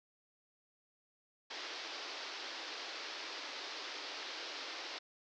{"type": "band-pass noise", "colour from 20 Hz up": "white", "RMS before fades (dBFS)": -45, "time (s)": [1.5, 4.99], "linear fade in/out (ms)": 10, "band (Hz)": [290, 5300], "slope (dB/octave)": 48, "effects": []}